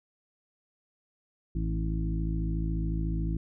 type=harmonic tone with a mistuned harmonic; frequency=54 Hz; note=A1; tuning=32 cents flat; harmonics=1 / 2 / 3 / 4 / 5 / 6; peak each=-29 / -37 / -33 / -44 / -41 / -39 dBFS; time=1.55-3.37 s; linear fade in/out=5 ms; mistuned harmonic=4; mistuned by=+22 cents; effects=none